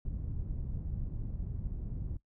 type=low-pass noise; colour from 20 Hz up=pink; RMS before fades=-37 dBFS; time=0.05-2.17 s; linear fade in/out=5 ms; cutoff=130 Hz; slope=12 dB/octave; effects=noise-tail reverb RT60 0.1 s tail -18 dB re dry

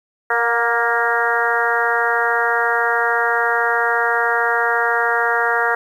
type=harmonic tone with a mistuned harmonic; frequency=233.8 Hz; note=A#3; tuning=5 cents sharp; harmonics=2 / 3 / 4 / 5 / 6 / 7 / 8; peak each=-23 / -23 / -23 / -25 / -21 / -22 / -23 dBFS; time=0.3-5.75 s; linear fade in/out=5 ms; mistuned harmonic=3; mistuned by=+28 cents; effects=8-bit

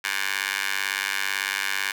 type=tone with high-pass filter; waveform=15% pulse; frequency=98 Hz; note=G2; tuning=in tune; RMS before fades=-27 dBFS; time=0.04-1.92 s; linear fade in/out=5 ms; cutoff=1800 Hz; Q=2.1; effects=none

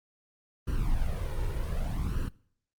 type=noise with flanger; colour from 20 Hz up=brown; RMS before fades=-29 dBFS; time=0.67-2.29 s; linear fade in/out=10 ms; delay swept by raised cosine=0.68 to 2.18 ms; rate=0.65 Hz; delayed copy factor=+0.9; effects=noise-tail reverb RT60 0.6 s tail -23 dB re dry + Opus 32 kbps

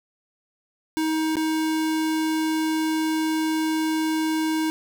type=tone with dropouts; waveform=square; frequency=316 Hz; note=D#4; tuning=27 cents sharp; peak=-22 dBFS; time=0.97-4.7 s; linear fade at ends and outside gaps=0 ms; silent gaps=1.356-1.368 s; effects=none

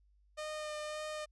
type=tone with vibrato; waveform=sawtooth; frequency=609 Hz; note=D#5; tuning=37 cents flat; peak=-35 dBFS; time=0.37-1.26 s; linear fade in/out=20 ms; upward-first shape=sine; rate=1.8 Hz; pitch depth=14 cents each way; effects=added 50 Hz sine -65 dBFS peak until 1.31 s + resampled to 22050 Hz

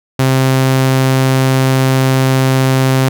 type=tone; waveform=sawtooth; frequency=131.9 Hz; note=C3; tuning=14 cents sharp; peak=-5 dBFS; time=0.19-3.09 s; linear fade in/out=5 ms; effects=none

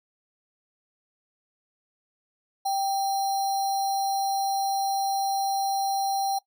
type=tone with sample-and-hold; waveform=sine; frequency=784 Hz; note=G5; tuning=in tune; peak=-23 dBFS; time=2.65-6.39 s; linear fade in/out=10 ms; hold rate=4900 Hz; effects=noise-tail reverb RT60 0.1 s tail -20 dB re dry

